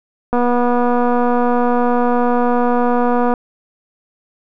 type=click train; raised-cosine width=1 ms; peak=-4 dBFS; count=732; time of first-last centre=0.33-3.338 s; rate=243 Hz; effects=none